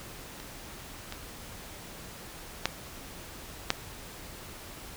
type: clicks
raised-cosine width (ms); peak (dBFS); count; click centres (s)
0.2; -25 / -20 / -7 / -6; 4; 0.401 / 1.124 / 2.656 / 3.704
effects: pink hiss -45 dBFS RMS until 4.96 s